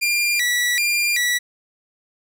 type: tone with vibrato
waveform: sawtooth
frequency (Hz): 2160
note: C#7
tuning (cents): -45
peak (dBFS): -14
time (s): 0.01-1.39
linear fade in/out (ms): 20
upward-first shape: square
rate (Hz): 1.3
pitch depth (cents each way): 180
effects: none